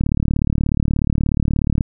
click train, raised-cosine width 5 ms, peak -5 dBFS, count 67, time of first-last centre 0.01-1.808 s, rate 36.7 Hz, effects none

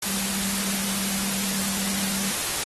sine tone in noise, 196 Hz, G3, in tune, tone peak -31 dBFS, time 0.06-2.31 s, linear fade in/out 5 ms, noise white, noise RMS -27 dBFS, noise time 0.02-2.64 s, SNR -7 dB, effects AAC 32 kbps

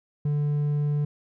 sine tone with hard clipping, 146.83 Hz, D3, in tune, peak -23 dBFS, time 0.25-1.05 s, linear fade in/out 5 ms, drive 3 dB, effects none

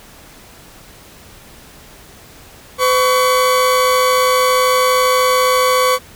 40% pulse tone pair together, 508 / 1128.6 Hz, B4 / C#6, +49 / +31 cents, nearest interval octave + major second, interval 1382 cents, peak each -13 dBFS, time 2.78-5.99 s, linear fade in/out 50 ms, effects pink hiss -41 dBFS RMS until 6.15 s

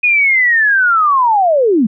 sine linear sweep, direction down, 2489 to 196 Hz, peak -8 dBFS, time 0.03-1.87 s, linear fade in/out 10 ms, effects none

